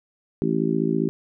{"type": "harmonic tone", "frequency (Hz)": 55, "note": "A1", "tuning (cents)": 0, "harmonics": [3, 4, 5, 6, 7], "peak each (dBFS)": [-26, -26, -26, -26, -26], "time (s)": [0.42, 1.09], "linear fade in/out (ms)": 0, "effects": []}